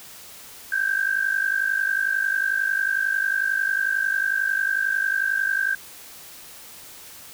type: tone pair together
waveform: sine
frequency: 1553 / 1604.1 Hz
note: G6 / G6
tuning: -17 / +39 cents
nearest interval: minor second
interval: 56 cents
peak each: -23 dBFS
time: 0.72-5.75 s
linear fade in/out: 5 ms
effects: white hiss -43 dBFS RMS until 7.33 s